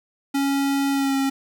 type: tone with pitch glide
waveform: square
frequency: 277.2 to 271.7 Hz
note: C#4 to C#4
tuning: 0 to -35 cents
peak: -20 dBFS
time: 0.34-1.3 s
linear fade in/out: 10 ms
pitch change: -35 cents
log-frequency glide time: 0.91-1.16 s
effects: 9-bit